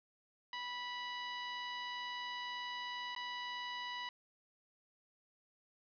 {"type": "tone with dropouts", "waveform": "15% pulse", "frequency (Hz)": 982, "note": "B5", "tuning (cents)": -10, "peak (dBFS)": -34, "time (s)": [0.53, 4.09], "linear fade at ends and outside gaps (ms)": 2, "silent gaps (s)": [3.15, 3.162], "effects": ["resampled to 11025 Hz", "10-bit"]}